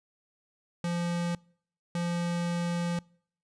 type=tone bursts at uneven times; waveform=square; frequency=172.7 Hz; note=F3; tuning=19 cents flat; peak=-29 dBFS; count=2; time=0.84-1.35 / 1.95-2.99 s; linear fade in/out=2 ms; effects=noise-tail reverb RT60 0.6 s tail -26 dB re dry + resampled to 22050 Hz